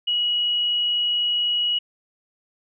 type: tone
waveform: sine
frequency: 2912 Hz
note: F#7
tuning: 28 cents flat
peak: -19 dBFS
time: 0.07-1.79 s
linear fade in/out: 10 ms
effects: none